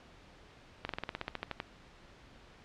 slowing click train, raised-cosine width 0.3 ms, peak -19 dBFS, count 13, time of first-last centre 0.85-1.601 s, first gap 42 ms, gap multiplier 1.07, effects pink hiss -57 dBFS RMS until 2.64 s + low-pass 4000 Hz 12 dB/octave

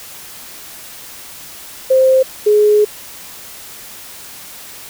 sine tone pair in turn, 523.3 / 419.8 Hz, C5 / G#4, 0 / +19 cents, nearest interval major third, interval 381 cents, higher first, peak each -7 dBFS, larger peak neither, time 1.9-2.23 / 2.46-2.85 s, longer second, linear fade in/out 10 ms, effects white hiss -34 dBFS RMS until 4.89 s

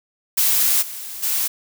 blue noise with level steps, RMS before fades -17 / -32 / -21 dBFS, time 0.37-1.48 s, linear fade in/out 10 ms, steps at 0.81 / 1.22 s, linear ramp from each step 20 ms, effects none

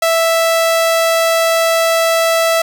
sawtooth tone, 659.3 Hz, E5, in tune, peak -7 dBFS, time 0.02-2.62 s, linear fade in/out 5 ms, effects none

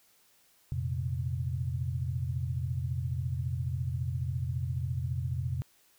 sine chord, F suspended fourth, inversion none, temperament just, 87.31 / 116.41 / 130.96 Hz, F2 / Bb2 / C3, 0 / -2 / +2 cents, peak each -34 / -36 / -33 dBFS, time 0.72-5.62 s, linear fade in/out 0 ms, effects white hiss -65 dBFS RMS until 5.98 s

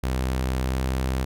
sawtooth tone with pitch glide, 64.4 to 65.04 Hz, C2 to C2, -27 to -10 cents, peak -19 dBFS, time 0.03-1.25 s, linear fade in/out 10 ms, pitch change +17 cents, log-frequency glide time 0.61-0.76 s, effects none

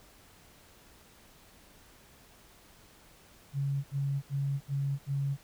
sine tone bursts, 139.2 Hz, C#3, 8 cents sharp, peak -28 dBFS, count 5, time 3.53-5.372 s, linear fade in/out 50 ms, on 310 ms, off 73 ms, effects pink hiss -58 dBFS RMS until 5.43 s

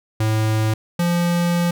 square tone pair in turn, 109.3 / 173.13 Hz, A2 / F3, -11 / -15 cents, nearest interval minor sixth, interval 796 cents, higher second, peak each -17 dBFS, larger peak neither, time 0.2-0.74 / 0.99-1.71 s, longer second, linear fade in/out 5 ms, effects none

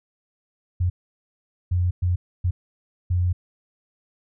sine tone bursts at uneven times, 89.2 Hz, F2, 37 cents sharp, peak -18 dBFS, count 5, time 0.8-0.9 / 1.71-1.91 / 2.02-2.16 / 2.44-2.51 / 3.1-3.33 s, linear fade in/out 10 ms, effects none

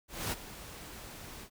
pink noise with ADSR envelope, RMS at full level -33 dBFS, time 0.08-1.5 s, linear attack 240 ms, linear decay 26 ms, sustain -14 dB, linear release 76 ms, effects none

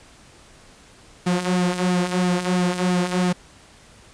sawtooth tone with flanger, 180 Hz, F#3, 47 cents flat, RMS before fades -21 dBFS, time 1.26-3.33 s, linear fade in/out 10 ms, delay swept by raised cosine 1.9 to 5.6 ms, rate 3 Hz, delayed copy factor -0.55, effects pink hiss -49 dBFS RMS until 4.13 s + resampled to 22050 Hz

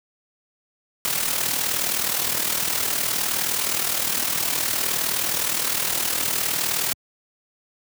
white noise with amplitude modulation, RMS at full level -21 dBFS, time 1.05-6.93 s, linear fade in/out 0 ms, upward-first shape sine, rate 39.4 Hz, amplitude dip 60%, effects high-pass 80 Hz 12 dB/octave

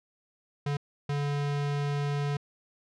square tone bursts at uneven times, 143.8 Hz, D3, 36 cents flat, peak -28 dBFS, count 2, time 0.66-0.77 / 1.09-2.37 s, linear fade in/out 5 ms, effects low-pass 5000 Hz 12 dB/octave

